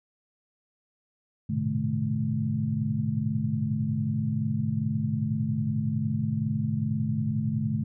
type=tone cluster; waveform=sine; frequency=105.8 / 116.5 / 127.7 / 150.2 / 215.7 Hz; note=G#2 / A#2 / C3 / D3 / A3; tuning=+33 / -1 / -42 / +39 / -34 cents; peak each=-32 / -36 / -32 / -30 / -29 dBFS; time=1.49-7.84 s; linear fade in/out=10 ms; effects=none